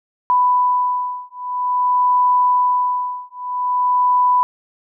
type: beating tone pair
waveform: sine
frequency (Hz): 993 / 993.5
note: B5 / B5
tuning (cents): +9 / +10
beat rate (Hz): 0.5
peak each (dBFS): -17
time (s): 0.3-4.43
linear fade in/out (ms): 0
effects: none